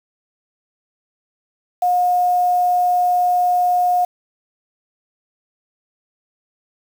sine tone with quantisation, 718 Hz, F5, 48 cents sharp, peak -13 dBFS, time 1.82-4.05 s, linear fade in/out 5 ms, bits 6, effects none

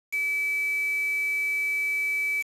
sine tone with quantisation, 2300 Hz, D7, 37 cents flat, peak -24 dBFS, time 0.12-2.43 s, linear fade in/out 20 ms, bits 6, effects resampled to 32000 Hz

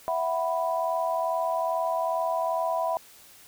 sine chord, E suspended second, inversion none, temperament just, 659.3 / 741.7 / 988.9 Hz, E5 / F#5 / B5, 0 / +4 / +2 cents, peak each -27 / -31 / -29 dBFS, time 0.08-2.97 s, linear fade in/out 0 ms, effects white hiss -52 dBFS RMS until 3.47 s

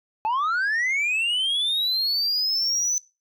sine linear sweep, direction up, 844 to 6080 Hz, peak -18 dBFS, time 0.25-2.98 s, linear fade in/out 0 ms, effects noise-tail reverb RT60 0.3 s tail -24 dB re dry + tanh soft clip ceiling -20 dBFS

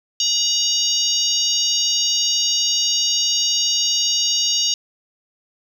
harmonic tone with a mistuned harmonic, 932.3 Hz, A#5, in tune, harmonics 3 / 4 / 5 / 6 / 7, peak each -23 / -23 / -23 / -23 / -23 dBFS, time 0.2-4.74 s, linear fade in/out 2 ms, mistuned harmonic 3, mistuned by +66 cents, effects 7-bit

